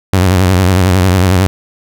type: tone with vibrato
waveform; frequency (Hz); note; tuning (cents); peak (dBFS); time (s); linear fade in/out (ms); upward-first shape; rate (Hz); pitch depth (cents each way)
sawtooth; 92.5; F#2; 0; -3; 0.13-1.47; 0; sine; 11; 89
effects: none